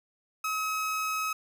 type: tone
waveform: 30% pulse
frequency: 1278 Hz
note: D#6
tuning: 46 cents sharp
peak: -26 dBFS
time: 0.44-1.33 s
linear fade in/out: 5 ms
effects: none